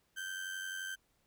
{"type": "tone with amplitude modulation", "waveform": "35% pulse", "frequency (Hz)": 1557, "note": "G6", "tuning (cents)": -12, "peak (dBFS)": -35, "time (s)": [0.16, 0.96], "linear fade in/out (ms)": 20, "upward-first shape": "sine", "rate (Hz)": 91.6, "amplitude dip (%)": 55, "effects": ["pink hiss -75 dBFS RMS until 1.26 s"]}